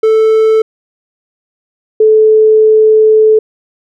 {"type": "tone pair in turn", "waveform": ["triangle", "sine"], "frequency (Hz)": [440, 434.7], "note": ["A4", "A4"], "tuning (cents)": [0, -21], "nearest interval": "unison", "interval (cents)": 21, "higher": "first", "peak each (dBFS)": -3, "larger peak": "neither", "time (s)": [[0.03, 0.62], [2, 3.39]], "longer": "second", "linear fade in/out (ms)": 5, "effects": []}